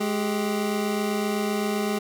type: tone pair together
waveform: 25% pulse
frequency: 209.9 / 392 Hz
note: G#3 / G4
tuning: +19 / 0 cents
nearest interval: major seventh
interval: 1081 cents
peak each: -21 / -26 dBFS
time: 0-1.99 s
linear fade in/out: 10 ms
effects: none